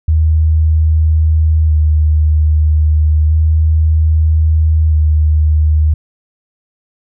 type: tone with vibrato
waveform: sine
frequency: 77.78 Hz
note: D#2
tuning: in tune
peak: -7 dBFS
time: 0.08-5.94 s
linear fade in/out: 5 ms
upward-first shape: square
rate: 0.31 Hz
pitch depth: 20 cents each way
effects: none